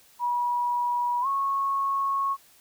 sine tone with pitch glide, 968 to 1099.2 Hz, B5 to C#6, -35 to -15 cents, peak -23 dBFS, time 0.19-2.37 s, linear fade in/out 50 ms, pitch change +220 cents, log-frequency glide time 1.21-1.27 s, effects white hiss -57 dBFS RMS until 2.6 s

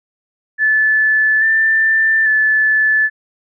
sine tone with pitch steps, 1739 / 1778 / 1738 Hz, A6 / A6 / A6, -21 / +18 / -22 cents, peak -10 dBFS, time 0.58-3.1 s, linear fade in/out 50 ms, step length 840 ms, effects none

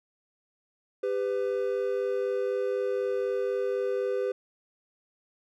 triangle tone pair together, 397.7 / 501.7 Hz, G4 / B4, +25 / +27 cents, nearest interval major third, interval 402 cents, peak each -27 dBFS, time 1.03-4.32 s, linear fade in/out 5 ms, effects none

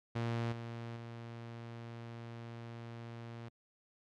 sawtooth tone with level steps, 116.6 Hz, A#2, 1 cent sharp, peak -30 / -38 / -41 dBFS, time 0.15-3.49 s, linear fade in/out 10 ms, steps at 0.52 / 0.96 s, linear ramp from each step 5 ms, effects low-pass 4000 Hz 12 dB/octave + Opus 48 kbps

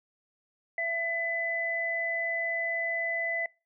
sine tone pair together, 669.5 / 2004 Hz, E5 / B6, +27 / +25 cents, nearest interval octave + perfect fifth, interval 1898 cents, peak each -34 / -29 dBFS, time 0.78-3.46 s, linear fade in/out 2 ms, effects noise-tail reverb RT60 0.3 s tail -25 dB re dry

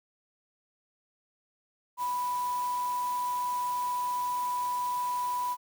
sine tone in noise, 987 Hz, B5, 1 cent flat, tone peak -28 dBFS, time 1.97-5.57 s, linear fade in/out 50 ms, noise white, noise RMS -45 dBFS, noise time 1.97-5.57 s, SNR +14 dB, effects none

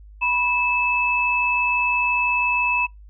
sine tone pair together, 978.8 / 2613 Hz, B5 / E7, -16 / -16 cents, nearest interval octave + perfect fourth, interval 1700 cents, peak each -23 / -19 dBFS, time 0.21-2.87 s, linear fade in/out 20 ms, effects noise-tail reverb RT60 0.2 s tail -25 dB re dry + added 51 Hz sine -41 dBFS peak until 3.09 s

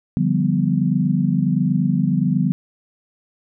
sine chord, G dominant seventh, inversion second, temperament equal, 146.83 / 174.61 / 196 / 246.9 Hz, D3 / F3 / G3 / B3, 0 / 0 / 0 / 0 cents, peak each -21 / -20 / -21 / -22 dBFS, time 0.17-2.52 s, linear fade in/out 0 ms, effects none

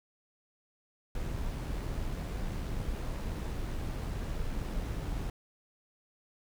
brown noise with amplitude modulation, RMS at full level -34 dBFS, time 1.15-5.3 s, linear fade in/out 2 ms, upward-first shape sine, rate 81.2 Hz, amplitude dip 25%, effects none

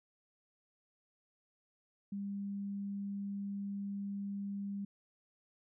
sine tone, 200 Hz, G3, 35 cents sharp, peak -37 dBFS, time 2.12-4.85 s, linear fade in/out 5 ms, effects none

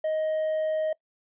sine tone with hard clipping, 626 Hz, D#5, 10 cents sharp, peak -25 dBFS, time 0.04-0.93 s, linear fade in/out 5 ms, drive 2 dB, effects noise-tail reverb RT60 0.1 s tail -22 dB re dry + resampled to 8000 Hz

